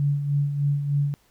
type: tone with tremolo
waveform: sine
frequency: 143.2 Hz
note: D3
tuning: 43 cents flat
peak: -18 dBFS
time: 0-1.14 s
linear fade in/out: 0 ms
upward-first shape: sine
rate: 3.3 Hz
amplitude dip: 55%
effects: pink hiss -62 dBFS RMS until 1.3 s